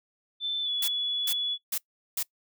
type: tone with pitch glide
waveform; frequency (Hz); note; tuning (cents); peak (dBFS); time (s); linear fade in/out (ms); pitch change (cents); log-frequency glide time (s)
sine; 3532 to 3410; A7 to G#7; +6 to +45; -27; 0.4-1.58; 50; -61; 0.62-0.7
type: noise bursts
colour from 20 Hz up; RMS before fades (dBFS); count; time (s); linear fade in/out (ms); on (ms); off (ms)
blue; -29; 4; 0.82-2.23; 5; 60; 390
effects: noise-tail reverb RT60 0.1 s tail -23 dB re dry